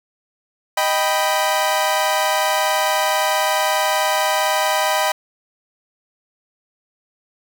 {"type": "chord", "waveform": "sawtooth", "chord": "Eb augmented", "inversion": "none", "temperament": "equal", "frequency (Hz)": [622.3, 784, 987.8], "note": ["Eb5", "G5", "B5"], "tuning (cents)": [0, 0, 0], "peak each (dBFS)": -17, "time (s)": [0.77, 5.12], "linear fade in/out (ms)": 5, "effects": []}